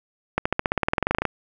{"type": "accelerating click train", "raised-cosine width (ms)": 0.5, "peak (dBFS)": -5, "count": 18, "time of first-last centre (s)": [0.38, 1.253], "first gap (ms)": 75, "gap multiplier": 0.95, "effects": []}